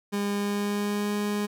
30% pulse tone with pitch glide, 202.9 to 206.7 Hz, G#3 to G#3, -40 to -8 cents, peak -23 dBFS, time 0.12-1.47 s, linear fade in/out 20 ms, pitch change +32 cents, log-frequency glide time 0.33-1.14 s, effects none

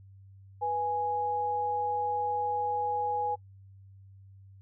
sine tone pair together, 491.3 / 830.6 Hz, B4 / G#5, -9 / 0 cents, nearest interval major sixth, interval 909 cents, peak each -35 / -28 dBFS, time 0.61-3.36 s, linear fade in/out 20 ms, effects noise-tail reverb RT60 0.1 s tail -24 dB re dry + added 97 Hz sine -50 dBFS peak until 4.61 s

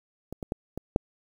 clicks, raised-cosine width 2 ms, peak -23 / -21 / -15 / -20 / -7 dBFS, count 5, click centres 0.326 / 0.428 / 0.521 / 0.776 / 0.961 s, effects 8-bit

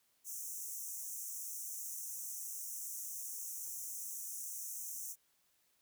pink high-pass noise, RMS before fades -44 dBFS, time 0.24-5.16 s, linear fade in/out 50 ms, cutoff 5800 Hz, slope 96 dB/octave, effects white hiss -75 dBFS RMS until 5.81 s

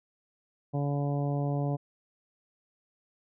harmonic tone, 142.7 Hz, D3, 49 cents flat, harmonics 1 / 2 / 3 / 4 / 5 / 6 / 7, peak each -28 / -35 / -39 / -38 / -39 / -47 / -49 dBFS, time 0.73-1.77 s, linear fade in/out 20 ms, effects none

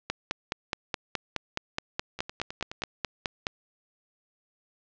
two click trains, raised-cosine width 0.2 ms, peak -10 / -19 dBFS, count 17 / 7, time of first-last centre 0.1-3.468 / 2.19-2.82 s, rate 4.75 / 9.52 Hz, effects low-pass 5000 Hz 12 dB/octave

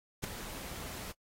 pink noise with ADSR envelope, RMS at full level -34 dBFS, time 0.22-1.13 s, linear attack 23 ms, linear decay 8 ms, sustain -10 dB, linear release 25 ms, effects noise-tail reverb RT60 0.1 s tail -26 dB re dry + AAC 48 kbps

